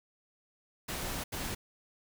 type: noise bursts at uneven times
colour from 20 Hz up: pink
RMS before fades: -37 dBFS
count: 2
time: 0.88-1.24 / 1.32-1.55 s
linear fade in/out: 10 ms
effects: none